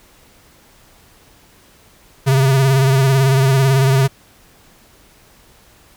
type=tone with vibrato; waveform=square; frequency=134.4 Hz; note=C3; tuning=47 cents sharp; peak=-11 dBFS; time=2.26-4.08 s; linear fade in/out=20 ms; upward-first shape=sine; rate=18 Hz; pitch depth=48 cents each way; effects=pink hiss -49 dBFS RMS until 5.96 s